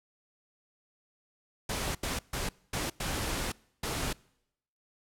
pink noise bursts at uneven times, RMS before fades -33 dBFS, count 6, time 1.69-1.95 / 2.03-2.19 / 2.33-2.49 / 2.73-2.9 / 3-3.52 / 3.83-4.13 s, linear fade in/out 5 ms, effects noise-tail reverb RT60 0.8 s tail -25 dB re dry + low-pass 12000 Hz 12 dB/octave

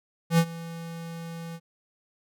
square tone with ADSR envelope, 166.6 Hz, E3, 19 cents sharp, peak -16 dBFS, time 0.3-1.6 s, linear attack 83 ms, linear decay 65 ms, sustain -20 dB, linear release 53 ms, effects none

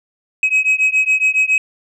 sine beating tone pair, 2541 / 2548.2 Hz, D#7 / D#7, +36 / +41 cents, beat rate 7.2 Hz, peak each -13 dBFS, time 0.43-1.58 s, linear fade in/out 2 ms, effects tanh soft clip ceiling -9 dBFS

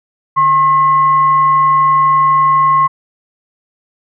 sine tone with frequency modulation, 1076 Hz, C6, 48 cents sharp, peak -7 dBFS, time 0.36-2.88 s, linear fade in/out 20 ms, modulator 928 Hz, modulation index 0.23, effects none

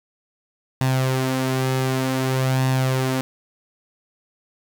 sawtooth tone with flanger, 130.81 Hz, C3, in tune, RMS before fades -21 dBFS, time 0.81-3.21 s, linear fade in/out 0 ms, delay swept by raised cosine 1.1 to 5.3 ms, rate 0.54 Hz, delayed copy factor +0.5, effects none

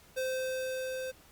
square tone with level ramp, 518 Hz, C5, 17 cents flat, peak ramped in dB -31 to -36 dBFS, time 0.16-1.12 s, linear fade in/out 20 ms, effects pink hiss -59 dBFS RMS until 1.31 s + Opus 48 kbps

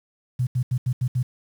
sine tone bursts at uneven times, 125.1 Hz, B2, 23 cents sharp, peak -19 dBFS, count 6, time 0.39-0.47 / 0.55-0.63 / 0.71-0.78 / 0.86-0.93 / 1.01-1.08 / 1.15-1.23 s, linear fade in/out 10 ms, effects 8-bit

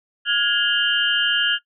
sine tone cluster, 1427 / 1662 / 2836 / 3103 Hz, F6 / G#6 / F7 / G7, +37 / +1 / +26 / -18 cents, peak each -22 dBFS, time 0.25-1.59 s, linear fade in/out 50 ms, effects noise-tail reverb RT60 0.1 s tail -19 dB re dry

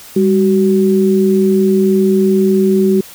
sine tone pair together, 199.3 / 376.9 Hz, G3 / F#4, +29 / +32 cents, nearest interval major seventh, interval 1103 cents, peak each -11 dBFS, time 0.16-3.01 s, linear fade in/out 5 ms, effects white hiss -36 dBFS RMS until 3.14 s

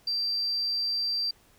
sine tone, 4699 Hz, D8, in tune, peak -25 dBFS, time 0.07-1.31 s, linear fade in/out 5 ms, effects tanh soft clip ceiling -21 dBFS + pink hiss -61 dBFS RMS until 1.58 s

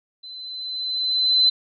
sine tone with level ramp, 4043 Hz, B7, 40 cents sharp, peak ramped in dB -36 to -12 dBFS, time 0.23-1.5 s, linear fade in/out 10 ms, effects none

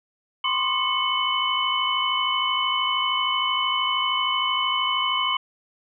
sine tone cluster, 1024 / 1077 / 1197 / 2194 / 3012 Hz, C6 / C6 / D6 / C#7 / F#7, -38 / +50 / +33 / -18 / +30 cents, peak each -28 / -27 / -32 / -29 / -24 dBFS, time 0.44-5.37 s, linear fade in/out 5 ms, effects none

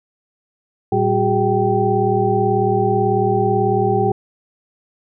sine tone cluster, 112.8 / 194.6 / 371.7 / 409.9 / 778 Hz, A2 / G3 / F#4 / G#4 / G5, +44 / -12 / +8 / -23 / -13 cents, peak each -21 / -23 / -20 / -19 / -19 dBFS, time 0.92-4.12 s, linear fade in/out 5 ms, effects none

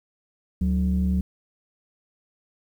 sine tone pair together, 73.42 / 185.39 Hz, D2 / F#3, 0 / +4 cents, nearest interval octave + major third, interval 1604 cents, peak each -21 / -21 dBFS, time 0.61-1.21 s, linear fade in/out 5 ms, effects tanh soft clip ceiling -15 dBFS + 9-bit

